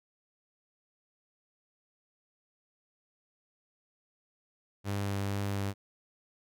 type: tone with vibrato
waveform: sawtooth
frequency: 99.8 Hz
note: G2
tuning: 32 cents sharp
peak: -27 dBFS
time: 4.84-5.74 s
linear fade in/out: 50 ms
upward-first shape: triangle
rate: 2.2 Hz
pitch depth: 12 cents each way
effects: none